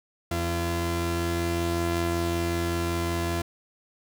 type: tone pair together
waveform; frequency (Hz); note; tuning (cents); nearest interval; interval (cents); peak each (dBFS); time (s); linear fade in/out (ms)
sawtooth; 85.3 / 340.9; F2 / F4; -40 / -42; 2 octaves; 2398; -24; 0.31-3.42; 5
effects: none